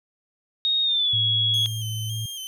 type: tone with pitch glide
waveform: sine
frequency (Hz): 3729 to 3341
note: A#7 to G#7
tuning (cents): 0 to +10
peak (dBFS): -19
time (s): 0.65-1.66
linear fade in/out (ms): 0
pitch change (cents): -190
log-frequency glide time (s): 0.83-1.16
type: tone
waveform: sine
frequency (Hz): 110.4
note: A2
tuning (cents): +6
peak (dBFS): -27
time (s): 1.13-2.26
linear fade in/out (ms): 5
type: tone with vibrato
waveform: sawtooth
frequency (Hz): 3136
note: G7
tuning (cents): 0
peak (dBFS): -29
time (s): 1.54-2.47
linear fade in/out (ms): 0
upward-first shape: square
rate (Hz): 1.8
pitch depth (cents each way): 39
effects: none